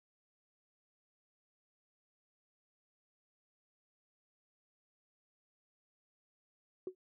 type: tone with exponential decay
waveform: sine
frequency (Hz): 370.9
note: F#4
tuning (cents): +4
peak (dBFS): -32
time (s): 6.87-6.95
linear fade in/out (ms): 2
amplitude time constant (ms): 16
effects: tanh soft clip ceiling -30 dBFS